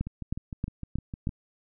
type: two click trains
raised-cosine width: 5 ms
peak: -23 / -16 dBFS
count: 9 / 5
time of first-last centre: 0.07-1.291 / 0.01-1.272 s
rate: 6.55 / 3.17 Hz
effects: none